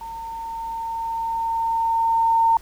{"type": "tone with level ramp", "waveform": "sine", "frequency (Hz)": 911, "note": "A#5", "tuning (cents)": -40, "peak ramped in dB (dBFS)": [-31, -13], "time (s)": [0.01, 2.57], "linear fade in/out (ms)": 2, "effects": ["added 50 Hz sine -46 dBFS peak until 2.61 s", "pink hiss -49 dBFS RMS until 2.61 s"]}